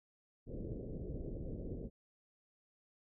pink low-pass noise, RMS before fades -43 dBFS, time 0.46-1.9 s, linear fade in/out 50 ms, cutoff 540 Hz, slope 48 dB/octave, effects none

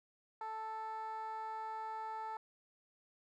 15% pulse tone with band-pass filter, 440 Hz, A4, in tune, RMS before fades -43 dBFS, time 0.41-2.37 s, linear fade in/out 2 ms, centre 940 Hz, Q 3.2, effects none

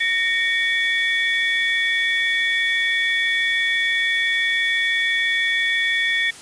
sine tone cluster, 1846 / 2253 / 3436 Hz, A#6 / C#7 / A7, -17 / +28 / -42 cents, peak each -20 / -23 / -24 dBFS, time 0-6.31 s, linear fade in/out 10 ms, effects white hiss -40 dBFS RMS until 6.41 s + resampled to 22050 Hz

